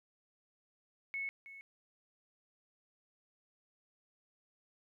sine tone with echo, 2200 Hz, C#7, 14 cents flat, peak -36 dBFS, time 1.14-1.29 s, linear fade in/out 0 ms, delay 320 ms, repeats 1, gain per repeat -13 dB, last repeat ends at 1.61 s, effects 13-bit

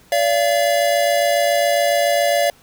square tone pair together, 576 / 683.2 Hz, D5 / F5, -34 / -38 cents, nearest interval minor third, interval 296 cents, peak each -18 dBFS, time 0.12-2.5 s, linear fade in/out 2 ms, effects pink hiss -51 dBFS RMS until 2.62 s

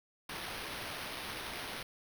violet noise with sample-and-hold, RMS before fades -42 dBFS, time 0.29-1.83 s, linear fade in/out 5 ms, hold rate 7350 Hz, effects none

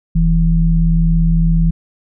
sine tone pair together, 41.2 / 164.81 Hz, E1 / E3, 0 / 0 cents, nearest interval 2 octaves, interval 2400 cents, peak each -12 dBFS, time 0.15-1.71 s, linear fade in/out 10 ms, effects none

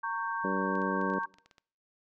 sine chord, G diminished, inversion first, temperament equal with one note detuned, 921.6 / 1108.7 / 1568 Hz, Bb5 / Db6 / G6, -20 / 0 / 0 cents, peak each -35 / -35 / -36 dBFS, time 0.03-1.26 s, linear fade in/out 10 ms
harmonic tone, 95.7 Hz, G2, 41 cents flat, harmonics 2 / 3 / 4 / 5 / 6, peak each -34 / -36 / -37 / -38 / -39 dBFS, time 0.44-1.19 s, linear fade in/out 5 ms
clicks, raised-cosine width 0.2 ms, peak -38 dBFS, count 11, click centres 0.754 / 0.818 / 1.014 / 1.101 / 1.137 / 1.235 / 1.341 / 1.385 / 1.46 / 1.512 / 1.582 s
effects noise-tail reverb RT60 0.6 s tail -24 dB re dry

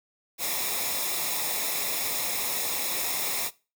white noise with comb filter, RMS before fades -29 dBFS, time 0.38-3.51 s, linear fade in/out 50 ms, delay 0.66 ms, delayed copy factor -0.65, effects noise-tail reverb RT60 0.3 s tail -20 dB re dry

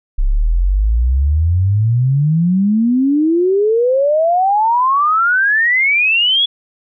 sine exponential sweep, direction up, 32.01 to 3413 Hz, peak -10 dBFS, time 0.18-6.46 s, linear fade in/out 10 ms, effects none

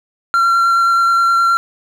triangle tone with vibrato, 1368 Hz, F6, 36 cents flat, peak -8 dBFS, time 0.34-1.57 s, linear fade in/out 0 ms, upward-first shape square, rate 9.5 Hz, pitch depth 8 cents each way, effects none

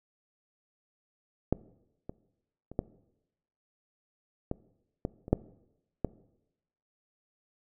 clicks, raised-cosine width 2 ms, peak -11 / -25 / -30 / -14 / -18 / -17 / -28 / -8 / -14 dBFS, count 9, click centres 1.526 / 2.095 / 2.716 / 2.791 / 4.514 / 5.051 / 5.281 / 5.33 / 6.047 s, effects noise-tail reverb RT60 0.9 s tail -20 dB re dry

